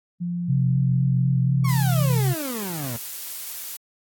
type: tone with pitch glide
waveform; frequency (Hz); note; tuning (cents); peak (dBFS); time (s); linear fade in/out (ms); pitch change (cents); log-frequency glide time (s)
sine; 174.61 to 164.81; F3 to E3; 0 to 0; -24; 0.2-2.2; 20; -100; 1.23-1.96
type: tone with vibrato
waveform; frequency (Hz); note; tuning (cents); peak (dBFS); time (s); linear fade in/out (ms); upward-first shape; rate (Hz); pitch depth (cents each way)
sine; 130.81; C3; 0; -18; 0.48-2.34; 20; triangle; 4; 43
type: exponential sweep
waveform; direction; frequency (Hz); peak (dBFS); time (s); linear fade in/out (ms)
30% pulse; down; 1139 to 111.6; -26; 1.64-2.97; 10
type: noise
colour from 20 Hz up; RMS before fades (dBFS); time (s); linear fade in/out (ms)
blue; -33; 1.68-3.77; 10
effects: AAC 64 kbps